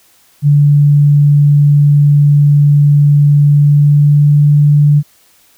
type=tone with pitch glide; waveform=sine; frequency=145.2 to 146.63 Hz; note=D3 to D3; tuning=-19 to -2 cents; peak=-4 dBFS; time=0.42-5.03 s; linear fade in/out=50 ms; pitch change=+17 cents; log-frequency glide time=3.42-4.5 s; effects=white hiss -49 dBFS RMS until 5.57 s